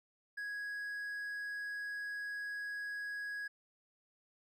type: tone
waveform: triangle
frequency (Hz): 1661.2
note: G#6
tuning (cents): 0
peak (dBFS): -37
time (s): 0.37-3.48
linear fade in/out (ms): 10
effects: none